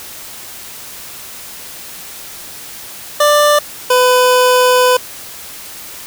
25% pulse tone pair in turn, 591 / 501.5 Hz, D5 / B4, +11 / +26 cents, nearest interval minor third, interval 285 cents, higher first, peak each -4 dBFS, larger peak neither, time 3.2-3.59 / 3.9-4.97 s, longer second, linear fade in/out 5 ms, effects white hiss -31 dBFS RMS until 6.06 s

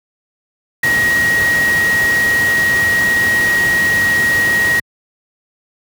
sine tone in noise, 1892 Hz, A#6, 25 cents sharp, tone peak -11 dBFS, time 0.83-4.8 s, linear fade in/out 5 ms, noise pink, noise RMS -22 dBFS, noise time 0.83-4.8 s, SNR +8 dB, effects high-pass 80 Hz 12 dB/octave

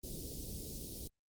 pink band-stop noise, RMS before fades -44 dBFS, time 0.03-1.08 s, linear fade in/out 10 ms, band 460 to 4200 Hz, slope 24 dB/octave, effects Opus 24 kbps

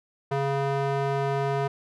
square tone with band-pass filter, 138.5 Hz, C#3, 1 cent flat, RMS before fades -26 dBFS, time 0.31-1.68 s, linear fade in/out 10 ms, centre 680 Hz, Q 0.83, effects none

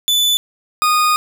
40% pulse tone pair in turn, 3490 / 1233.9 Hz, A7 / D#6, -15 / -15 cents, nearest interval octave + tritone, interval 1800 cents, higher first, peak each -11 dBFS, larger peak neither, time 0.08-0.37 / 0.82-1.16 s, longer second, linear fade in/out 0 ms, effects none

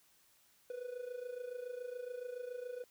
triangle tone with amplitude modulation, 493.9 Hz, B4, in tune, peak -36 dBFS, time 0.7-2.84 s, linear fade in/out 2 ms, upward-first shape sine, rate 27.1 Hz, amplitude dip 75%, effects white hiss -69 dBFS RMS until 2.9 s

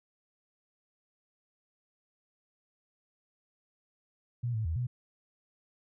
sine tone with pitch steps, 120.3 / 110 / 81.1 / 123.3 Hz, B2 / A2 / E2 / B2, -45 / 0 / -28 / -2 cents, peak -29 dBFS, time 4.43-4.87 s, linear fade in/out 10 ms, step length 110 ms, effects none

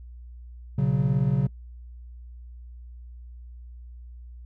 triangle chord, B suspended second, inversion none, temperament equal with one note detuned, 120.58 / 138.59 / 185 Hz, B2 / C#3 / F#3, -41 / 0 / 0 cents, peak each -25 / -20 / -25 dBFS, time 0.78-1.47 s, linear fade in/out 5 ms, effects noise-tail reverb RT60 0.1 s tail -24 dB re dry + added 60 Hz sine -40 dBFS peak until 4.45 s

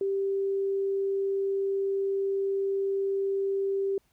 sine tone, 392 Hz, G4, in tune, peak -25 dBFS, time 0.01-3.98 s, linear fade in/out 2 ms, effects pink hiss -70 dBFS RMS until 4.12 s

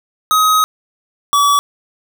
square tone pair in turn, 1264 / 1142.7 Hz, D#6 / D6, +27 / -48 cents, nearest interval major second, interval 175 cents, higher first, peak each -10 dBFS, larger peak neither, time 0.31-0.64 / 1.33-1.59 s, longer first, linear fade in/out 0 ms, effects none

